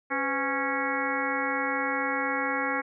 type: harmonic tone with a mistuned harmonic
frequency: 275.7 Hz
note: C#4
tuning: 9 cents flat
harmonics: 1 / 2 / 3 / 4 / 5 / 6 / 7 / 8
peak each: -34 / -34 / -34 / -34 / -34 / -34 / -34 / -34 dBFS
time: 0.1-2.82 s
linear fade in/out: 20 ms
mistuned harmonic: 2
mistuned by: -140 cents
effects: none